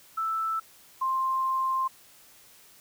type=tone pair in turn; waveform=sine; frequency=1320 / 1052.1 Hz; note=E6 / C6; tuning=+2 / +9 cents; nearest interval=major third; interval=393 cents; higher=first; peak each=-26 / -24 dBFS; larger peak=second; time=0.17-0.6 / 1.01-1.88 s; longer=second; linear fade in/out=10 ms; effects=white hiss -55 dBFS RMS until 2.8 s